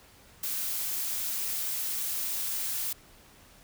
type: noise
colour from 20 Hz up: blue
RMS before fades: -32 dBFS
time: 0.43-2.93 s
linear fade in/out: 5 ms
effects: pink hiss -56 dBFS RMS until 3.63 s